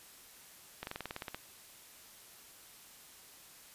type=slowing click train; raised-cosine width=0.3 ms; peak=-23 dBFS; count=11; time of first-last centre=0.83-1.346 s; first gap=41 ms; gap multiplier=1.05; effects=white hiss -56 dBFS RMS until 3.74 s + resampled to 32000 Hz